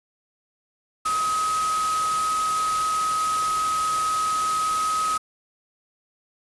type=tone in noise; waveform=sine; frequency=1268 Hz; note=D#6; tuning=32 cents sharp; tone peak=-21 dBFS; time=1.05-5.18 s; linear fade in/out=10 ms; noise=white; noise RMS=-31 dBFS; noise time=1.05-5.18 s; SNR=+7 dB; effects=resampled to 24000 Hz